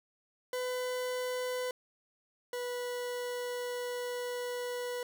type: tone pair in turn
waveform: 40% pulse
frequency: 502 / 490.5 Hz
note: B4 / B4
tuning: +28 / -12 cents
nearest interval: unison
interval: 40 cents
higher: first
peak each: -32 / -34 dBFS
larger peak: first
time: 0.53-1.71 / 2.53-5.03 s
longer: second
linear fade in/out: 2 ms
effects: none